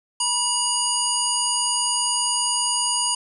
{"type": "harmonic tone", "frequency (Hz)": 965, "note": "B5", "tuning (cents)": -40, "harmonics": [1, 3, 5, 7, 9, 10], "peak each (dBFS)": [-27, -27, -27, -27, -27, -27], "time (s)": [0.2, 3.15], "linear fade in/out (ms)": 5, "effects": []}